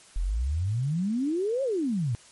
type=exponential two-way sweep; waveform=sine; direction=up then down; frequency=38.89 to 560 to 108.2 Hz; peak=-24 dBFS; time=0.16-2.15 s; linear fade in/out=0 ms; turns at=1.63 s; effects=white hiss -53 dBFS RMS until 2.31 s + MP3 48 kbps